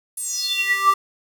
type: tone with high-pass filter sweep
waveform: square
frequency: 392 Hz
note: G4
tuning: in tune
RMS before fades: -21 dBFS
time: 0.17-0.94 s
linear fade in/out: 5 ms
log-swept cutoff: 10000 to 990 Hz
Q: 9.2
effects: none